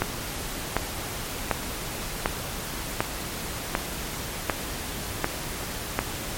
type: click train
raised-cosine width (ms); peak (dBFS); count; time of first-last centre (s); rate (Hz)
0.5; -6; 9; 0.02-5.99; 1.34
effects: pink hiss -33 dBFS RMS until 6.37 s + MP3 64 kbps